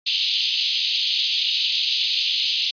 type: band-pass noise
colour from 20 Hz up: white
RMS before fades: -22 dBFS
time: 0.06-2.71 s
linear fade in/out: 10 ms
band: 2800 to 4600 Hz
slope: 48 dB/octave
effects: resampled to 11025 Hz